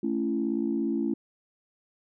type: chord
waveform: sine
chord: A major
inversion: none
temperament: equal with one note detuned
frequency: 220 / 277.2 / 336.2 Hz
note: A3 / C#4 / E4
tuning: 0 / 0 / +34 cents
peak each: -29 dBFS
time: 0.03-1.14 s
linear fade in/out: 5 ms
effects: tanh soft clip ceiling -16 dBFS